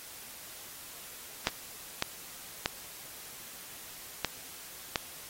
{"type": "clicks", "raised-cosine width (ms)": 0.2, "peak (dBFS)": -9, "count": 5, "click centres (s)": [1.471, 2.024, 2.659, 4.247, 4.958], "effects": ["white hiss -47 dBFS RMS until 5.29 s", "AAC 48 kbps"]}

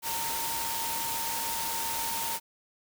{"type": "tone in noise", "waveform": "sine", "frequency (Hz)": 916, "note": "A#5", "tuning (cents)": -31, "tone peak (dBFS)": -35, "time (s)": [0.02, 2.4], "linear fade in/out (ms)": 50, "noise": "white", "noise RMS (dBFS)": -33, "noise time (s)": [0.02, 2.4], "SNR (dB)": -5, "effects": []}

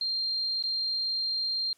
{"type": "tone with dropouts", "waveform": "sine", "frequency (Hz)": 4186, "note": "C8", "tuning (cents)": 0, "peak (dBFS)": -27, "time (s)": [0.01, 1.73], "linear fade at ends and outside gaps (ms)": 2, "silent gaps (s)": [0.626, 0.637], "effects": ["white hiss -65 dBFS RMS until 1.77 s", "low-pass 11000 Hz 12 dB/octave"]}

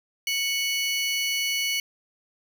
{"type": "tone pair together", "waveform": "30% pulse", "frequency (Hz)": [2217, 2956], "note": ["C#7", "F#7"], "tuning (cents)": [0, -2], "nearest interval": "perfect fourth", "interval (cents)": 498, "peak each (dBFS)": -24, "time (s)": [0.27, 1.8], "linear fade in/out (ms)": 2, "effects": []}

